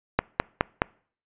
click train, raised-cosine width 0.5 ms, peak -4 dBFS, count 4, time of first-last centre 0.19-0.819 s, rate 4.77 Hz, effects noise-tail reverb RT60 0.5 s tail -25 dB re dry + resampled to 8000 Hz

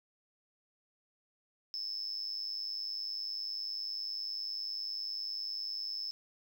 sine tone with amplitude modulation, 5250 Hz, E8, 8 cents flat, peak -31 dBFS, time 1.74-6.11 s, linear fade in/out 0 ms, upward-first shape sine, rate 100 Hz, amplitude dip 95%, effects tanh soft clip ceiling -29 dBFS + 11-bit

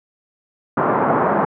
white band-pass noise, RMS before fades -17 dBFS, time 0.77-1.45 s, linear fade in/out 5 ms, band 140 to 1200 Hz, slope 24 dB/octave, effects low-pass 2000 Hz 12 dB/octave

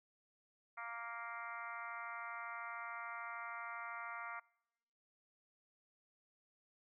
harmonic tone, 233.1 Hz, A#3, in tune, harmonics 3 / 4 / 5 / 6 / 7 / 8 / 9 / 10, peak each -53 / -52 / -49 / -49 / -62 / -56 / -52 / -59 dBFS, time 0.77-4.4 s, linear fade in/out 10 ms, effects noise-tail reverb RT60 1.0 s tail -26 dB re dry

